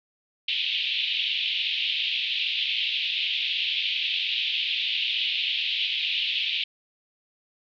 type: band-pass noise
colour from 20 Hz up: pink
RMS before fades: -27 dBFS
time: 0.48-6.64 s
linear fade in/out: 5 ms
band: 2600 to 3700 Hz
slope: 48 dB/octave
effects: none